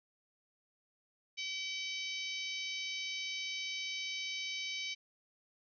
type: harmonic tone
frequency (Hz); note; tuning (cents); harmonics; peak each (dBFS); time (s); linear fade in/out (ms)
765; G5; -42; 3 / 4 / 5 / 6 / 7 / 8; -41 / -43 / -45 / -47 / -48 / -49; 1.37-4.95; 20
effects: none